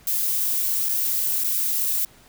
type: noise with dropouts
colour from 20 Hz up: violet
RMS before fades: -23 dBFS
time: 0.07-2.05 s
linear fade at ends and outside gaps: 2 ms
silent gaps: 0.887-0.891 / 1.438-1.443 s
effects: pink hiss -52 dBFS RMS until 2.28 s